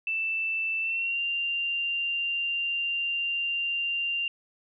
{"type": "tone with pitch glide", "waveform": "sine", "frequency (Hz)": [2654, 2783], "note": ["E7", "F7"], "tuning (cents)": [11, -7], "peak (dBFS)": -26, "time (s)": [0.07, 4.28], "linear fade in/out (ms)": 2, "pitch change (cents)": 82, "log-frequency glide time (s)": [0.81, 1.2], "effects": []}